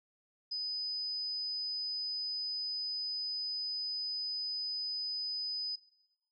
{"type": "tone", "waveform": "sine", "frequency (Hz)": 5000, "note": "D#8", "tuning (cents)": 8, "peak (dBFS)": -34, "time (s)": [0.51, 5.76], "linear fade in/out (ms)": 10, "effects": ["noise-tail reverb RT60 0.9 s tail -17 dB re dry"]}